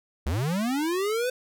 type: linear sweep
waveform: square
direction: up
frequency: 61.74 to 513 Hz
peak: -25 dBFS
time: 0.26-1.3 s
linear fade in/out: 5 ms
effects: none